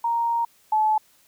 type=tone pair in turn; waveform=sine; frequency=932.3 / 862.9 Hz; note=A#5 / A5; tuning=0 / -34 cents; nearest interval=minor second; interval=134 cents; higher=first; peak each=-20 / -17 dBFS; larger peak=second; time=0.04-0.45 / 0.72-0.98 s; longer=first; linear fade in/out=5 ms; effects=white hiss -59 dBFS RMS until 1.27 s